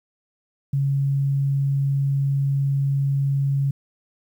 sine tone, 138.59 Hz, C#3, in tune, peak -18 dBFS, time 0.73-3.71 s, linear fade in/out 5 ms, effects 9-bit

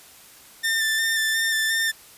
sawtooth tone with vibrato, 1787 Hz, A6, 26 cents sharp, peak -17 dBFS, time 0.63-1.92 s, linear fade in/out 20 ms, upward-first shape square, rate 2.8 Hz, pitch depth 17 cents each way, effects white hiss -48 dBFS RMS until 2.17 s + resampled to 32000 Hz

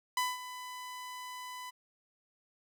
sawtooth tone with ADSR envelope, 1000 Hz, B5, 21 cents sharp, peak -24 dBFS, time 0.17-1.71 s, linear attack 3 ms, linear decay 200 ms, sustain -14 dB, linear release 19 ms, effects none

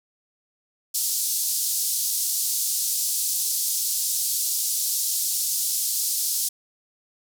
white band-pass noise, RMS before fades -25 dBFS, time 0.94-6.49 s, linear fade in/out 10 ms, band 4600 to 14000 Hz, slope 24 dB/octave, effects none

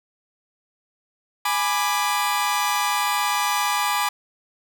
sawtooth chord, G# diminished, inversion none, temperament equal with one note detuned, 830.6 / 987.8 / 1185.6 Hz, G#5 / B5 / D6, 0 / 0 / +16 cents, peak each -21 dBFS, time 1.45-4.09 s, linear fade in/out 5 ms, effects none

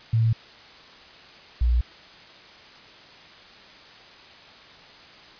sine tone pair in turn, 113.2 / 59.69 Hz, A2 / A#1, +50 / +42 cents, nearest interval major seventh, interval 1108 cents, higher first, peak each -17 dBFS, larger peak neither, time 0.13-0.33 / 1.61-1.81 s, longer neither, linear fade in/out 5 ms, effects white hiss -47 dBFS RMS until 5.39 s + resampled to 11025 Hz

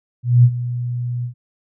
sine tone with ADSR envelope, 121.9 Hz, B2, 22 cents flat, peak -5 dBFS, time 0.23-1.34 s, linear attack 210 ms, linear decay 59 ms, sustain -15 dB, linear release 100 ms, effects none

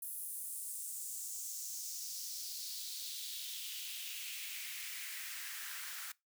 white noise with high-pass filter sweep, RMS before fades -44 dBFS, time 0.02-6.12 s, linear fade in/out 5 ms, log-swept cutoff 11000 to 1400 Hz, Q 2.6, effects noise-tail reverb RT60 0.2 s tail -22 dB re dry

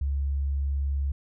sine tone, 69.6 Hz, C#2, 8 cents sharp, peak -24 dBFS, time 0.01-1.12 s, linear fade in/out 5 ms, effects none

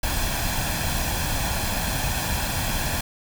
pink noise with comb filter, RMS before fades -25 dBFS, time 0.03-3.01 s, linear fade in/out 5 ms, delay 1.2 ms, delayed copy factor +0.6, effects none

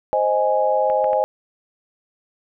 sine chord, Ab major, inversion first, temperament equal, 523.3 / 622.3 / 830.6 Hz, C5 / Eb5 / Ab5, 0 / 0 / 0 cents, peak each -20 dBFS, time 0.13-1.24 s, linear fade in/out 0 ms
clicks, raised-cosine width 0.5 ms, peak -20 dBFS, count 3, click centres 0.9 / 1.043 / 1.132 s
effects none

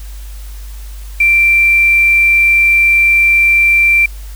sine tone with quantisation, 2354 Hz, D7, 3 cents sharp, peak -6 dBFS, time 1.2-4.06 s, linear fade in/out 5 ms, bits 5, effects added 50 Hz sine -25 dBFS peak until 4.35 s + white hiss -40 dBFS RMS until 4.35 s

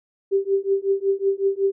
sine tone with tremolo, 392.2 Hz, G4, 1 cent sharp, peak -14 dBFS, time 0.31-1.72 s, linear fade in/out 20 ms, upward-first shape triangle, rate 5.4 Hz, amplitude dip 100%, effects none

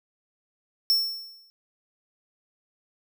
square tone with exponential decay, 5400 Hz, E8, 41 cents sharp, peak -17 dBFS, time 0.9-1.5 s, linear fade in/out 0 ms, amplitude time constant 130 ms, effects none

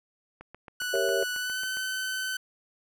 click train, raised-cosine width 0.5 ms, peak -29 dBFS, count 11, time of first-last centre 0.41-1.771 s, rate 7.35 Hz
sawtooth tone with pitch glide, 1480 to 1521.6 Hz, F#6 to F#6, 0 to +48 cents, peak -26 dBFS, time 0.8-2.37 s, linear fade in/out 5 ms, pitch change +48 cents, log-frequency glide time 1.36-1.64 s
sine chord, G diminished seventh, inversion none, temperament equal, 392 / 466.2 / 554.4 / 659.3 Hz, G4 / Bb4 / Db5 / Fb5, 0 / 0 / 0 / 0 cents, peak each -29 / -30 / -29 / -32 dBFS, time 0.93-1.24 s, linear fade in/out 10 ms
effects none

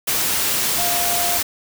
sine tone in noise, 700 Hz, F5, 4 cents sharp, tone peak -24 dBFS, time 0.78-1.38 s, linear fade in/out 10 ms, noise white, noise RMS -20 dBFS, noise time 0.07-1.43 s, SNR -7 dB, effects none

